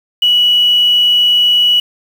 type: tone with quantisation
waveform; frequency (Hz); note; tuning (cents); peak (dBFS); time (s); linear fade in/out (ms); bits
sine; 2936; F#7; -14; -7; 0.22-1.8; 5; 5
effects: none